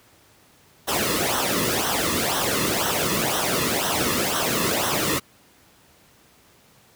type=noise with flanger; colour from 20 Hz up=pink; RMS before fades=-23 dBFS; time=0.87-5.2 s; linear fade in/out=20 ms; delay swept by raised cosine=0.42 to 1.33 ms; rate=2 Hz; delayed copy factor=-0.7; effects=pink hiss -55 dBFS RMS until 6.95 s + high-pass 80 Hz 12 dB/octave